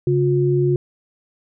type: tone pair together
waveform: sine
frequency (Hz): 138.59 / 357.8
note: C#3 / F4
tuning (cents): 0 / +42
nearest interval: octave + major third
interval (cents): 1642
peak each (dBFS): -17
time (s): 0.07-0.76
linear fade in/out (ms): 2
effects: none